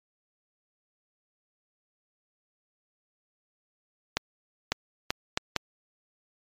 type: accelerating click train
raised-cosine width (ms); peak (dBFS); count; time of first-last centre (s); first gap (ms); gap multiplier
0.2; -7; 5; 4.17-5.563; 550; 0.7
effects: MP3 96 kbps